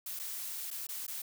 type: noise with dropouts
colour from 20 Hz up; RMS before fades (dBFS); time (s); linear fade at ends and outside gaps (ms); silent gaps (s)
blue; -40; 0.06-1.22; 5; 0.192-0.196 / 0.705-0.711 / 0.869-0.888 / 1.067-1.079
effects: none